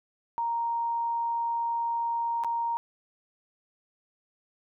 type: tone with dropouts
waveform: sine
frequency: 932.3 Hz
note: A#5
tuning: in tune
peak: -26 dBFS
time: 0.38-2.77 s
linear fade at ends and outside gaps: 0 ms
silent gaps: 2.437-2.446 s
effects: none